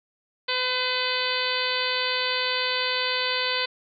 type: harmonic tone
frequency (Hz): 506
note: B4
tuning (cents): +42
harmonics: 1 / 2 / 3 / 4 / 5 / 6 / 7 / 8 / 9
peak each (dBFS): -32 / -32 / -32 / -32 / -32 / -32 / -32 / -32 / -32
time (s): 0.48-3.66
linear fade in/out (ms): 10
effects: none